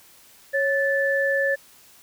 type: tone pair together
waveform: sine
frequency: 551 / 1749.3 Hz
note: C#5 / A6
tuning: -11 / -11 cents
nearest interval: octave + minor sixth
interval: 2000 cents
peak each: -22 dBFS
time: 0.53-1.56 s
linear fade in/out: 20 ms
effects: white hiss -52 dBFS RMS until 2.02 s